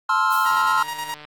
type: chord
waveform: triangle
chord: F major seventh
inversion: first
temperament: just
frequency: 873.1 / 1047.7 / 1309.6 / 1396.9 Hz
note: A5 / C6 / E6 / F6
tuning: -14 / +2 / -12 / 0 cents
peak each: -23 / -19 / -21 / -20 dBFS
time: 0.09-0.83 s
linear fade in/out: 5 ms
type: noise with exponential decay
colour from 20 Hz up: violet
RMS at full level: -29 dBFS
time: 0.32-1.01 s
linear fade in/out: 1 ms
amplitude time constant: 150 ms
type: tone with tremolo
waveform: sawtooth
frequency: 945 Hz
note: A#5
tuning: 23 cents sharp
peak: -22 dBFS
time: 0.46-1.14 s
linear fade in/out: 0 ms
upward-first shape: square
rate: 9.5 Hz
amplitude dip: 50%
type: click train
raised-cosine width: 0.3 ms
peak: -25 dBFS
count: 112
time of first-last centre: 0.51-1.25 s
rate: 150 Hz
effects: AAC 64 kbps